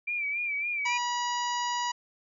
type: tone with vibrato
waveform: sine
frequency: 2349 Hz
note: D7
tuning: in tune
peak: -28 dBFS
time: 0.07-0.98 s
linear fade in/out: 10 ms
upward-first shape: sine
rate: 3.6 Hz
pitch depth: 64 cents each way
type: harmonic tone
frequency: 969 Hz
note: B5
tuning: 33 cents flat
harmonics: 1 / 2 / 3 / 4 / 5 / 6 / 7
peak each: -29 / -37 / -38 / -45 / -40 / -46 / -40 dBFS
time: 0.85-1.92 s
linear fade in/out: 10 ms
effects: none